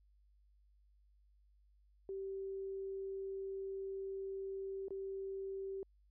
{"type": "tone with dropouts", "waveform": "sine", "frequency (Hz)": 387.9, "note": "G4", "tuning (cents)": -18, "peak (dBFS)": -40, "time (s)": [2.09, 5.83], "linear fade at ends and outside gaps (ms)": 1, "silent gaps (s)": [4.883, 4.906], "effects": ["added 50 Hz sine -66 dBFS peak until 6.1 s"]}